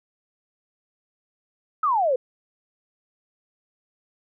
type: exponential sweep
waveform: sine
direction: down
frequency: 1318.5 to 484.9 Hz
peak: -18 dBFS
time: 1.83-2.16 s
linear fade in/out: 5 ms
effects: none